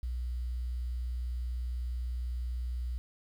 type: tone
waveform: sine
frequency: 61 Hz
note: B1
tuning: 21 cents flat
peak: -32 dBFS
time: 0.03-2.98 s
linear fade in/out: 0 ms
effects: 10-bit